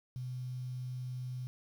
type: tone with quantisation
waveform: sine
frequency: 126.5 Hz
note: B2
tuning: 42 cents sharp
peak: -37 dBFS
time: 0.16-1.47 s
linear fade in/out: 0 ms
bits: 10
effects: none

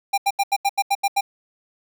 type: tone bursts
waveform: square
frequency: 798 Hz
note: G5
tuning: 31 cents sharp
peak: -17 dBFS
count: 9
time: 0.13-1.21 s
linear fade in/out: 10 ms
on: 48 ms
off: 81 ms
effects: none

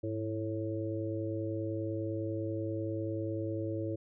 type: harmonic tone with a mistuned harmonic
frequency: 110.1 Hz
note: A2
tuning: 2 cents sharp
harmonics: 1 / 3 / 4 / 5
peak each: -37 / -36 / -42 / -40 dBFS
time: 0.03-3.96 s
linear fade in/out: 10 ms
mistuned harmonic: 1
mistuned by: -85 cents
effects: none

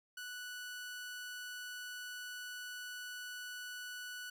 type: tone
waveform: sawtooth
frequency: 1480 Hz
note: F#6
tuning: in tune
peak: -40 dBFS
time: 0.17-4.3 s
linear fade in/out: 5 ms
effects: none

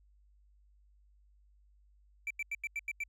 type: tone bursts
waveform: triangle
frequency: 2331 Hz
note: D7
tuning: 14 cents flat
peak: -32 dBFS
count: 7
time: 2.27-3.037 s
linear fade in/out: 2 ms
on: 35 ms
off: 87 ms
effects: added 50 Hz sine -62 dBFS peak until 3.08 s

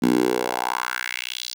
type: tone with high-pass filter sweep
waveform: 10% pulse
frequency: 61.6 Hz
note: B1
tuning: 4 cents flat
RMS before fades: -24 dBFS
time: 0.02-1.54 s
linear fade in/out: 10 ms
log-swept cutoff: 230 to 4700 Hz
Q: 3.1
effects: none

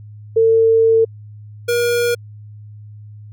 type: tone pair in turn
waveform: sine / square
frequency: 450.6 / 477.4 Hz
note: A4 / A#4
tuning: +41 / +41 cents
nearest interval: minor second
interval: 100 cents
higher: second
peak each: -9 / -15 dBFS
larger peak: first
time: 0.36-1.05 / 1.68-2.15 s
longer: first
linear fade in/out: 10 ms
effects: added 105 Hz sine -34 dBFS peak until 3.32 s

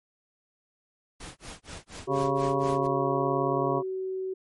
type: noise with tremolo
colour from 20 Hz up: pink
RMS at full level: -40 dBFS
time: 1.2-2.87 s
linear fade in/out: 5 ms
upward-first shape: sine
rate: 4.2 Hz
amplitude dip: 100%
type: harmonic tone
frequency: 138.59 Hz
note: C#3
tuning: in tune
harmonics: 1 / 2 / 3 / 4 / 5 / 7 / 8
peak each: -32 / -32 / -32 / -32 / -32 / -32 / -32 dBFS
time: 2.07-3.83 s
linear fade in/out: 50 ms
type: tone with pitch glide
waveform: sine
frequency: 388.5 to 377 Hz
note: G4 to F#4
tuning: -16 to +32 cents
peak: -29 dBFS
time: 2.07-4.34 s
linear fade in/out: 10 ms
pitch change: -52 cents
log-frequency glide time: 2.76-2.81 s
effects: MP3 48 kbps

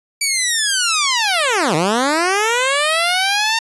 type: linear two-way sweep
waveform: 10% pulse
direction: down then up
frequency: 2309 to 146.83 to 916 Hz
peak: -6 dBFS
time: 0.21-3.59 s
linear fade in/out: 5 ms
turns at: 1.75 s
effects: resampled to 24000 Hz

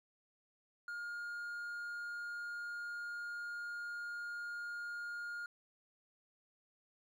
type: tone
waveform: triangle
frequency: 1419 Hz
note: F6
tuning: 27 cents sharp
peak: -39 dBFS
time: 0.88-5.46 s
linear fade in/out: 2 ms
effects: none

